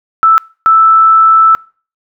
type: tone bursts at uneven times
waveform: sine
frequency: 1318.5 Hz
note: E6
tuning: in tune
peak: -3 dBFS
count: 2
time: 0.23-0.38 / 0.66-1.55 s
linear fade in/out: 0 ms
effects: noise-tail reverb RT60 0.4 s tail -25 dB re dry